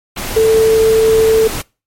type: tone in noise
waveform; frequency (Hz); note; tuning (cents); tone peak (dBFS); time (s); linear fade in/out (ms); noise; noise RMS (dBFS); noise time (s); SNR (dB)
sine; 443.6; A4; +14; -6; 0.36-1.48; 10; pink; -22; 0.16-1.62; +13
effects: noise-tail reverb RT60 0.3 s tail -24 dB re dry + MP3 64 kbps